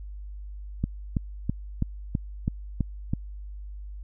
click train, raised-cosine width 5 ms, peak -12 dBFS, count 8, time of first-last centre 0.84-3.135 s, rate 3.05 Hz, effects added 50 Hz sine -36 dBFS peak until 4.03 s

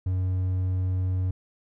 triangle tone, 92.5 Hz, F#2, in tune, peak -21 dBFS, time 0.06-1.31 s, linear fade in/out 5 ms, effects none

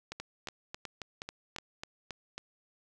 two click trains, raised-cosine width 0.2 ms, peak -22 / -22 dBFS, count 5 / 9, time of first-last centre 0.12-1.585 / 0.2-2.38 s, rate 2.73 / 3.67 Hz, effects none

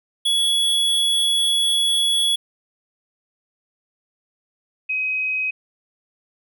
square / sine tone pair in turn, 3374 / 2528 Hz, G#7 / D#7, +27 / +27 cents, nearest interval perfect fourth, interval 500 cents, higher first, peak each -17 / -20 dBFS, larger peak first, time 0.25-2.36 / 4.89-5.51 s, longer first, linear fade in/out 10 ms, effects none

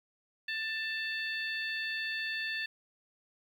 harmonic tone, 886 Hz, A5, 12 cents sharp, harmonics 2 / 3 / 4 / 5, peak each -35 / -39 / -42 / -44 dBFS, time 0.48-2.66 s, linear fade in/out 5 ms, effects 10-bit

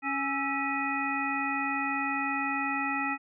harmonic tone with a mistuned harmonic, 277.2 Hz, C#4, in tune, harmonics 1 / 3 / 5 / 7 / 9, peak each -34 / -34 / -34 / -34 / -34 dBFS, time 0.02-3.18 s, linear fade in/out 50 ms, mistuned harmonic 5, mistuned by -84 cents, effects none

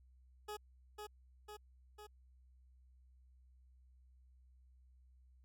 20% pulse tone with echo, 420 Hz, G#4, 19 cents sharp, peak -38 dBFS, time 0.48-0.57 s, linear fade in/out 10 ms, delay 500 ms, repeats 3, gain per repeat -3 dB, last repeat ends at 2.07 s, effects added 63 Hz sine -62 dBFS peak until 5.44 s + MP3 96 kbps

